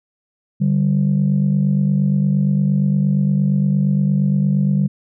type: tone pair together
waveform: sine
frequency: 145.2 / 193.82 Hz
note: D3 / G3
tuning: -19 / -19 cents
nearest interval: perfect fourth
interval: 500 cents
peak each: -15 dBFS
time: 0.6-4.88 s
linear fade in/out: 20 ms
effects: tanh soft clip ceiling -8 dBFS